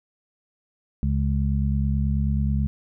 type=harmonic tone; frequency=69.3 Hz; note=C#2; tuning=in tune; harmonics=1 / 2 / 3; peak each=-22 / -25 / -27 dBFS; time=1.03-2.67 s; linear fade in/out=0 ms; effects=none